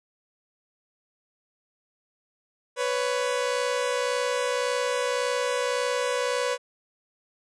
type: tone pair together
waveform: sawtooth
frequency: 496.2 / 558 Hz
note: B4 / C#5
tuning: +8 / +11 cents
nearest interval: major second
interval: 203 cents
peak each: -22 / -25 dBFS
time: 2.76-6.58 s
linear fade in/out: 50 ms
effects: resampled to 22050 Hz